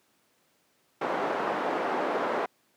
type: band-pass noise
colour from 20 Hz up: pink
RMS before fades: -29 dBFS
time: 1.01-2.46 s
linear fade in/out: 5 ms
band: 400 to 1100 Hz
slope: 12 dB/octave
effects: pink hiss -68 dBFS RMS until 2.76 s + high-pass 200 Hz 12 dB/octave